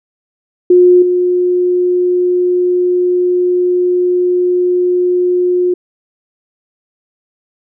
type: tone with level steps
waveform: sine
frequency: 358.9 Hz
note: F4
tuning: 47 cents sharp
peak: -3 / -9 dBFS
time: 0.7-5.74 s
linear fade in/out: 5 ms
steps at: 1.02 s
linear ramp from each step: 5 ms
effects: none